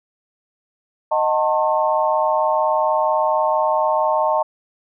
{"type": "chord", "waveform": "sine", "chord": "D# diminished seventh", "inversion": "none", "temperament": "just", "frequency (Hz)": [622.3, 746.7, 896, 1075.3], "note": ["D#5", "F#5", "A5", "C6"], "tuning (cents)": [0, 16, 31, 47], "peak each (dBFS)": [-19, -25, -19, -23], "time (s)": [1.11, 4.43], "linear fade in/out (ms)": 10, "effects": []}